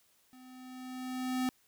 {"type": "tone with level ramp", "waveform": "square", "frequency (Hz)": 255.5, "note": "C4", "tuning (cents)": -41, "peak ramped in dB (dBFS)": [-54, -29], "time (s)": [0.33, 1.49], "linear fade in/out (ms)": 0, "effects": ["white hiss -69 dBFS RMS until 1.67 s"]}